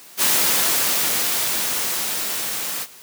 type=noise with level ramp; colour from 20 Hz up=white; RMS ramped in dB=-17 to -27 dBFS; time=0.17-2.87 s; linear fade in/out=50 ms; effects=white hiss -44 dBFS RMS until 3.02 s + high-pass 150 Hz 12 dB/octave